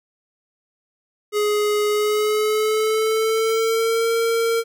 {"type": "tone with pitch glide", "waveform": "square", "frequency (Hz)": [418, 458.5], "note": ["G#4", "A#4"], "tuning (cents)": [11, -29], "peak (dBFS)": -18, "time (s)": [1.32, 4.64], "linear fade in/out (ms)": 50, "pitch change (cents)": 160, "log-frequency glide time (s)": [1.88, 4.11], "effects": []}